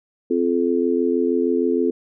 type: harmonic tone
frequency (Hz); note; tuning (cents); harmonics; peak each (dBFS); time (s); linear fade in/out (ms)
86.4; F2; -18; 3 / 4 / 5; -21 / -21 / -21; 0.3-1.91; 10
effects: none